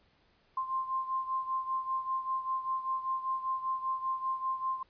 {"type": "beating tone pair", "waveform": "sine", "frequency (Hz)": [1049, 1054.1], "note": ["C6", "C6"], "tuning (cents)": [4, 13], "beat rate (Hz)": 5.1, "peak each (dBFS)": [-32, -37], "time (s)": [0.57, 4.83], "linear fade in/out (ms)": 5, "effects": ["pink hiss -68 dBFS RMS until 4.89 s", "resampled to 11025 Hz"]}